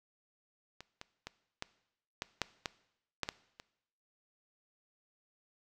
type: clicks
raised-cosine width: 0.2 ms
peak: -29 / -27 / -24 / -20 / -18 / -13 / -17 / -15 / -17 / -30 dBFS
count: 10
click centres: 0.806 / 1.014 / 1.27 / 1.624 / 2.221 / 2.417 / 2.658 / 3.233 / 3.289 / 3.599 s
effects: noise-tail reverb RT60 0.8 s tail -19 dB re dry